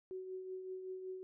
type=tone with tremolo; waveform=sine; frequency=373.7 Hz; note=F#4; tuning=17 cents sharp; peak=-40 dBFS; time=0.11-1.23 s; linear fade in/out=0 ms; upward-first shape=triangle; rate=5.3 Hz; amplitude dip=50%; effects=none